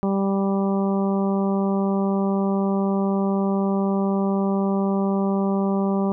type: harmonic tone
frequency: 196 Hz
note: G3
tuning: in tune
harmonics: 1 / 2 / 3 / 4 / 5 / 6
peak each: -20 / -26 / -30 / -32 / -34 / -36 dBFS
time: 0.03-6.12 s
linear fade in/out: 0 ms
effects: none